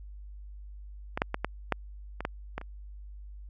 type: clicks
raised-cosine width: 0.5 ms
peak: -15 / -9 / -14 / -13 / -10 / -20 / -14 / -18 / -27 dBFS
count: 9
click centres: 1.175 / 1.219 / 1.344 / 1.446 / 1.723 / 2.206 / 2.251 / 2.58 / 2.614 s
effects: added 50 Hz sine -42 dBFS peak until 3.49 s

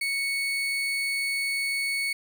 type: tone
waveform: 35% pulse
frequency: 2217 Hz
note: C#7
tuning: in tune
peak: -24 dBFS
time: 0.01-2.13 s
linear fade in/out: 5 ms
effects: none

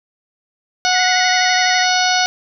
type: harmonic tone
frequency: 734 Hz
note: F#5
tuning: 14 cents flat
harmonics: 1 / 2 / 3 / 4 / 5 / 6 / 7 / 8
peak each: -17 / -19 / -23 / -24 / -24 / -22 / -24 / -24 dBFS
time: 0.85-2.26 s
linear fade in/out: 0 ms
type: tone with vibrato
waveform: sine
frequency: 1975.5 Hz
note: B6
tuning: in tune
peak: -21 dBFS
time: 0.91-1.87 s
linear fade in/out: 50 ms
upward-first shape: sine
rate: 12 Hz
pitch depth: 81 cents each way
effects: none

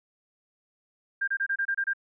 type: tone bursts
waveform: sine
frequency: 1595 Hz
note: G6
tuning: 30 cents sharp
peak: -24 dBFS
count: 8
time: 1.21-1.935 s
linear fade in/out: 10 ms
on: 67 ms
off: 27 ms
effects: none

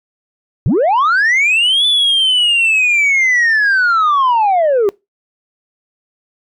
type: linear two-way sweep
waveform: sine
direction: up then down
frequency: 90.8 to 3500 to 381 Hz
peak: -7 dBFS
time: 0.66-4.89 s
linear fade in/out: 0 ms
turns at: 1.86 s
effects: noise-tail reverb RT60 0.2 s tail -24 dB re dry + tanh soft clip ceiling -8 dBFS

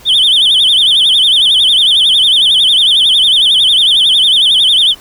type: tone with vibrato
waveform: sine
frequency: 3322 Hz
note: G#7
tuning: in tune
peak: -3 dBFS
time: 0.05-4.95 s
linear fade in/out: 50 ms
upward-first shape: sine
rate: 11 Hz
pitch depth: 180 cents each way
effects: tanh soft clip ceiling -4 dBFS + pink hiss -38 dBFS RMS until 5 s

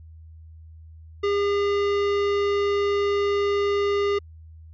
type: tone with hard clipping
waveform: sine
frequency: 404.6 Hz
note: G#4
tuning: 45 cents flat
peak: -22 dBFS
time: 1.23-4.19 s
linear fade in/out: 10 ms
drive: 16 dB
effects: added 80 Hz sine -42 dBFS peak until 4.73 s + resampled to 16000 Hz

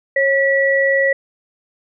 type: tone pair together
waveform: sine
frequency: 546 / 1941.7 Hz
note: C#5 / B6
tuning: -26 / -30 cents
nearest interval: octave + minor seventh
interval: 2196 cents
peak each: -15 dBFS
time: 0.16-1.13 s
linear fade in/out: 5 ms
effects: none

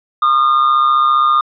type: tone with amplitude modulation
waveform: triangle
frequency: 1217 Hz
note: D#6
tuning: 39 cents flat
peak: -5 dBFS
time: 0.22-1.41 s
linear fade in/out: 5 ms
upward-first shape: sine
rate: 135 Hz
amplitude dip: 55%
effects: resampled to 11025 Hz

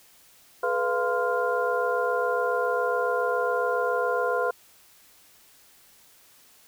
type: tone cluster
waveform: sine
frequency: 427.3 / 494.5 / 692 / 1035 / 1404 Hz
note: G#4 / B4 / F5 / C6 / F6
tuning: +49 / +2 / -16 / -19 / +9 cents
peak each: -31 / -26 / -30 / -30 / -30 dBFS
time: 0.63-4.51 s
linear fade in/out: 5 ms
effects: white hiss -56 dBFS RMS until 6.67 s

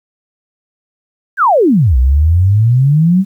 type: exponential two-way sweep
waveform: sine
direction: down then up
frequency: 1685 to 60.5 to 198 Hz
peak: -6 dBFS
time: 1.37-3.25 s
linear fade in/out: 50 ms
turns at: 1.97 s
effects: 8-bit

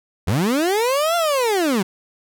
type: linear two-way sweep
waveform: 30% pulse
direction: up then down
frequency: 75.9 to 698.5 to 176.5 Hz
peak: -14 dBFS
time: 0.27-1.83 s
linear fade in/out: 10 ms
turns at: 1.16 s
effects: none

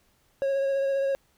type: tone with vibrato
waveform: triangle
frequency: 547 Hz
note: C#5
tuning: 23 cents flat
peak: -21 dBFS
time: 0.42-1.15 s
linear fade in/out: 0 ms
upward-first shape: triangle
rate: 15 Hz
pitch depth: 20 cents each way
effects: pink hiss -66 dBFS RMS until 1.37 s

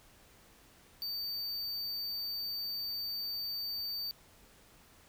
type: tone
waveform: square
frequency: 4600 Hz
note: D8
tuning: 37 cents flat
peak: -36 dBFS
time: 1.02-4.11 s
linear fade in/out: 0 ms
effects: pink hiss -61 dBFS RMS until 5.08 s

